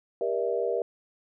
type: chord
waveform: sine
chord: E half-diminished seventh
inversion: first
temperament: just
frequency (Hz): 395.6 / 474.7 / 593.3 / 659.3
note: G4 / Bb4 / D5 / E5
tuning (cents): +16 / +31 / +18 / 0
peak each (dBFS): -31 / -28 / -33 / -32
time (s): 0.21-0.82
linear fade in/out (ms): 2
effects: none